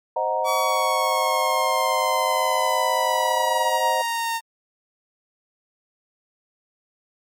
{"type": "chord", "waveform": "sine", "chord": "C half-diminished seventh", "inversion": "none", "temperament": "equal with one note detuned", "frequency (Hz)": [523.3, 622.3, 740, 936.6], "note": ["C5", "Eb5", "Gb5", "Bb5"], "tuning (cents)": [0, 0, 0, 8], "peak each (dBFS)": [-27, -26, -27, -24], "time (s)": [0.16, 4.02], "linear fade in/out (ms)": 5}
{"type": "exponential sweep", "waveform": "sawtooth", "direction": "down", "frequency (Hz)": [1139, 914], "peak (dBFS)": -19, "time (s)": [0.44, 4.41], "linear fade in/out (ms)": 50}
{"effects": ["MP3 64 kbps"]}